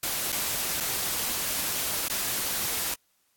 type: noise with dropouts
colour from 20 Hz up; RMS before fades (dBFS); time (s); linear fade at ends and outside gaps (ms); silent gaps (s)
white; -29; 0.03-2.94; 2; 0.321-0.326 / 0.802-0.806 / 2.083-2.098
effects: white hiss -70 dBFS RMS until 3.36 s + AAC 64 kbps